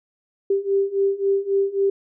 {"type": "beating tone pair", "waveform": "sine", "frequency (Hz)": [392, 395.7], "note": ["G4", "G4"], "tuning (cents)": [0, 16], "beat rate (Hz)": 3.7, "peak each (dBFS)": [-22, -20], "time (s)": [0.5, 1.9], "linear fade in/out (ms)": 5, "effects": []}